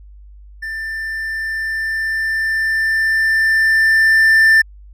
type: tone with level ramp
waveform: triangle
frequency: 1781 Hz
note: A6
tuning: 21 cents sharp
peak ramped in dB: -21 to -5 dBFS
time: 0.62-4.62 s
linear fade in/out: 10 ms
effects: added 50 Hz sine -37 dBFS peak until 4.93 s